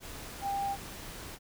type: tone in noise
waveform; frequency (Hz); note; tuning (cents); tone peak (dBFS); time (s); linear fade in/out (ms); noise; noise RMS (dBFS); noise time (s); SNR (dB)
sine; 795; G5; +24; -30; 0.41-0.77; 50; pink; -44; 0-1.39; +11
effects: none